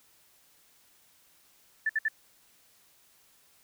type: tone bursts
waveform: sine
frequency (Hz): 1760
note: A6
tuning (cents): 0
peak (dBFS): -24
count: 3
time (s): 1.86-2.084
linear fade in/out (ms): 5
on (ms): 34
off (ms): 61
effects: white hiss -63 dBFS RMS until 3.63 s